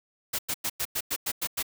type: noise bursts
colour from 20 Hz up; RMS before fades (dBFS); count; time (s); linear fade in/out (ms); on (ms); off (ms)
white; -29; 9; 0.33-1.628; 10; 58; 97
effects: none